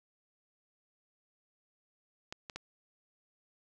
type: clicks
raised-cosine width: 0.2 ms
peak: -23 / -25 / -23 dBFS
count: 3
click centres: 2.325 / 2.498 / 2.56 s
effects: none